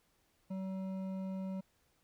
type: tone with hard clipping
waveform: sine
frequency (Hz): 190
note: F#3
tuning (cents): +46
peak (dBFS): -39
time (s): 0.5-1.61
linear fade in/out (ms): 10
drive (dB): 9
effects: pink hiss -74 dBFS RMS until 2.03 s